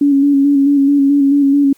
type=tone with vibrato; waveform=sine; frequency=280.8 Hz; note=C#4; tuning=22 cents sharp; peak=-7 dBFS; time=0.01-1.73 s; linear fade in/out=5 ms; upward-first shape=square; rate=4.6 Hz; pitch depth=28 cents each way; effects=white hiss -52 dBFS RMS until 1.77 s + MP3 96 kbps